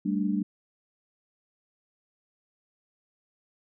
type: chord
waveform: sine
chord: G suspended second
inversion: none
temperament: equal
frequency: 196 / 220 / 293.7 Hz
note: G3 / A3 / D4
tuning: 0 / 0 / 0 cents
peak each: -27 / -30 / -30 dBFS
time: 0.05-0.43 s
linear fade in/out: 10 ms
effects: none